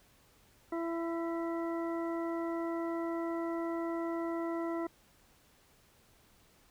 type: harmonic tone with a mistuned harmonic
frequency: 334.3 Hz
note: E4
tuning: 24 cents sharp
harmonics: 1 / 2 / 3 / 4 / 6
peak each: -34 / -40 / -44 / -46 / -50 dBFS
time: 0.72-4.87 s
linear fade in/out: 5 ms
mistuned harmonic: 6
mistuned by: -40 cents
effects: pink hiss -65 dBFS RMS until 6.7 s